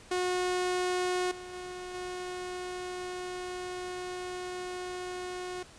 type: tone with level steps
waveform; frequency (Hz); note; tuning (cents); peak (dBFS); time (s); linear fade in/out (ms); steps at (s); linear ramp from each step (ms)
sawtooth; 362.9; F#4; -34; -24 / -38 / -35 / -32; 0.11-5.63; 5; 1.31 / 1.53 / 1.94; 5
effects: pink hiss -53 dBFS RMS until 5.78 s + resampled to 22050 Hz